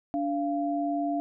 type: tone pair together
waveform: sine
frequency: 290 / 689.7 Hz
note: D4 / F5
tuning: -22 / -22 cents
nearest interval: octave + minor third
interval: 1500 cents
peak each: -28 / -29 dBFS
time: 0.14-1.2 s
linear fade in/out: 0 ms
effects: none